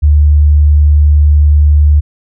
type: tone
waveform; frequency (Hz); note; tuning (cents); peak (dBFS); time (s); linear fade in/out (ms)
sine; 74.1; D2; +16; -3; 0.02-2.01; 20
effects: none